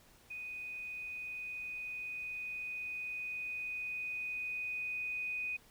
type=tone with level ramp; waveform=sine; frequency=2489 Hz; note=D#7; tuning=in tune; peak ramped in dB=-41 to -35 dBFS; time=0.3-5.57 s; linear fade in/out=10 ms; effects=pink hiss -63 dBFS RMS until 5.7 s